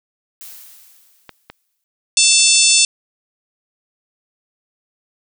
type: noise with exponential decay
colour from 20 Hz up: blue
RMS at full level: -34 dBFS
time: 0.41-1.84 s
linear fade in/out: 0 ms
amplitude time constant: 310 ms
type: clicks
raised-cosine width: 0.3 ms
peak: -17 dBFS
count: 2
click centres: 1.293 / 1.5 s
type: harmonic tone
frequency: 887 Hz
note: A5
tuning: 14 cents sharp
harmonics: 3 / 4 / 5 / 6 / 7 / 8 / 9 / 10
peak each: -18 / -18 / -18 / -18 / -18 / -18 / -18 / -18 dBFS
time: 2.17-2.85 s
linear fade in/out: 2 ms
effects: none